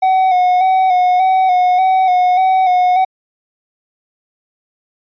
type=tone with vibrato; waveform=triangle; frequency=740 Hz; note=F#5; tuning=in tune; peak=-7 dBFS; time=0.02-3.05 s; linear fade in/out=10 ms; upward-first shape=square; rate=1.7 Hz; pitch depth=33 cents each way; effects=resampled to 11025 Hz